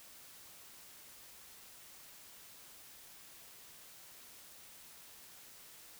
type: silence
effects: white hiss -56 dBFS RMS until 5.99 s